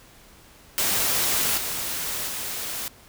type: noise with level steps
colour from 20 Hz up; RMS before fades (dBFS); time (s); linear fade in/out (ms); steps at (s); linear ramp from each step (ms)
white; -23 / -29 / -31; 0.78-2.88; 0; 1.57 / 2.27; 10
effects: pink hiss -51 dBFS RMS until 3.08 s